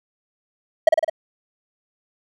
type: tone with echo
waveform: triangle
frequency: 640 Hz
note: D#5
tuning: 49 cents sharp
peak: -5 dBFS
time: 0.87-0.89 s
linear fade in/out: 5 ms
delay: 52 ms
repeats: 4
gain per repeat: -3 dB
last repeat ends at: 1.098 s
effects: none